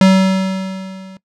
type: tone with level ramp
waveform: square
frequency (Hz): 190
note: F#3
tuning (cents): +46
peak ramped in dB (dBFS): -5 to -34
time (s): 0.01-1.17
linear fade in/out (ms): 2
effects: noise-tail reverb RT60 0.1 s tail -20 dB re dry + low-pass 6000 Hz 12 dB/octave